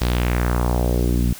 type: tone with low-pass filter sweep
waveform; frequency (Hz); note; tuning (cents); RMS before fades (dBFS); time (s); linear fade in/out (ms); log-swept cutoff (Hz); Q
sawtooth; 60.5; B1; -35; -19; 0.01-1.33; 5; 4800 to 200; 2
effects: white hiss -38 dBFS RMS until 1.39 s